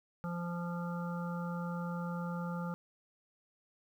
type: harmonic tone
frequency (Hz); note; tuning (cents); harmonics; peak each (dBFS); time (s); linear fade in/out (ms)
173.1; F3; -15; 1 / 3 / 5 / 7 / 8; -36 / -45 / -47 / -47 / -48; 0.24-2.74; 0
effects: 11-bit